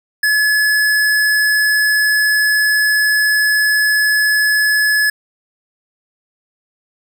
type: tone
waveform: square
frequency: 1707 Hz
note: G#6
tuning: 47 cents sharp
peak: -12 dBFS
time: 0.23-5.1 s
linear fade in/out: 5 ms
effects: none